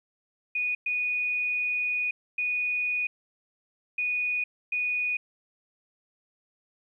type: tone bursts at uneven times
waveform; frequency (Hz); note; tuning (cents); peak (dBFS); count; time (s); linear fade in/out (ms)
sine; 2470; D#7; -13; -25; 5; 0.55-0.75 / 0.86-2.11 / 2.38-3.07 / 3.98-4.44 / 4.72-5.17; 5
effects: 11-bit